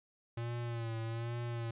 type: tone with vibrato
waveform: square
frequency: 116.2 Hz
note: A#2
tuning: 5 cents flat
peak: -37 dBFS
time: 0.37-1.71 s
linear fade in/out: 5 ms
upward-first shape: sine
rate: 1.2 Hz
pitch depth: 47 cents each way
effects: resampled to 8000 Hz